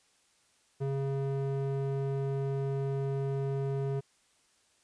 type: tone with band-pass filter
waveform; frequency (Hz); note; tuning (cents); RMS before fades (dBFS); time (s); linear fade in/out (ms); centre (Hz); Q
square; 137.1; C#3; -19; -32; 0.8-4.01; 20; 290; 1.8
effects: white hiss -68 dBFS RMS until 4.83 s + resampled to 22050 Hz